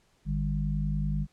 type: harmonic tone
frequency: 50.3 Hz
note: G1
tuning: 45 cents sharp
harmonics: 1 / 3 / 4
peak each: -30 / -29 / -34 dBFS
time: 0.25-1.27 s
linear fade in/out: 50 ms
effects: pink hiss -67 dBFS RMS until 1.32 s + low-pass 9000 Hz 12 dB/octave